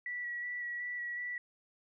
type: tone with vibrato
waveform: sine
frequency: 1943 Hz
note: B6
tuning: 29 cents flat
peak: -36 dBFS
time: 0.06-1.38 s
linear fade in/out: 2 ms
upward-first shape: square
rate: 2.7 Hz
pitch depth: 14 cents each way
effects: none